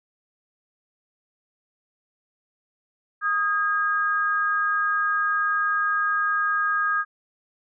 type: tone pair together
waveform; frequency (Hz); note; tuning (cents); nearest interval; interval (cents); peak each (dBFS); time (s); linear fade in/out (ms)
sine; 1244.5 / 1625.2; D#6 / G#6; 0 / -38; perfect fourth; 462; -23; 3.21-7.05; 50
effects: none